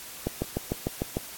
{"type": "click train", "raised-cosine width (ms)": 2, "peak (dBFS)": -13, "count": 7, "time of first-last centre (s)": [0.27, 1.17], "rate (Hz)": 6.67, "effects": ["white hiss -42 dBFS RMS until 1.37 s", "AAC 64 kbps"]}